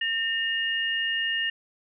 sine tone pair together, 1820 / 2844 Hz, A#6 / F7, -42 / +31 cents, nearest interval minor sixth, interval 773 cents, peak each -27 dBFS, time 0.01-1.5 s, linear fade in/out 5 ms, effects none

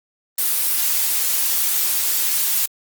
blue noise, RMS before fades -19 dBFS, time 0.38-2.66 s, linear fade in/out 5 ms, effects Opus 24 kbps

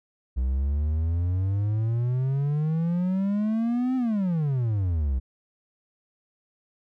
triangle exponential two-way sweep, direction up then down, 61.74 to 261.6 to 61.74 Hz, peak -20 dBFS, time 0.36-5.2 s, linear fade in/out 20 ms, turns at 3.96 s, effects none

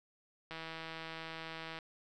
click train, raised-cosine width 0.3 ms, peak -28 dBFS, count 208, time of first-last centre 0.51-1.788 s, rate 162 Hz, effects none

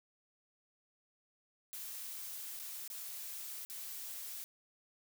blue noise with dropouts, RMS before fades -45 dBFS, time 1.73-4.44 s, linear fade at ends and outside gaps 0 ms, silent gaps 2.592-2.598 / 2.877-2.901 / 3.65-3.699 s, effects none

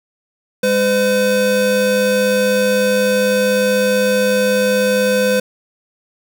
square tone pair together, 202.9 / 508 Hz, G#3 / B4, -40 / +49 cents, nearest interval octave + major third, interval 1589 cents, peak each -20 / -14 dBFS, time 0.63-5.4 s, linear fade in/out 5 ms, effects none

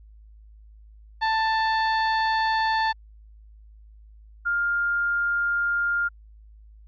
30% pulse / sine tone pair in turn, 885 / 1404.8 Hz, A5 / F6, +10 / +10 cents, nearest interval minor sixth, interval 800 cents, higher second, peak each -18 / -21 dBFS, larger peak first, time 1.21-2.93 / 4.45-6.09 s, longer first, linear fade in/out 20 ms, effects added 53 Hz sine -46 dBFS peak until 6.87 s + resampled to 11025 Hz

